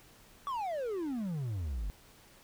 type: exponential sweep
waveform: triangle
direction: down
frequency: 1163 to 45.6 Hz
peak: -31 dBFS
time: 0.47-1.9 s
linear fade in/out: 0 ms
effects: pink hiss -59 dBFS RMS until 2.43 s